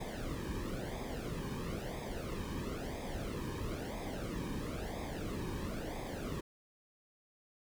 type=noise with flanger; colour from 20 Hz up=brown; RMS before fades=-40 dBFS; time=0-6.41 s; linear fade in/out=10 ms; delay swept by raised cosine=0.69 to 1.49 ms; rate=1 Hz; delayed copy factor=-0.75; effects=none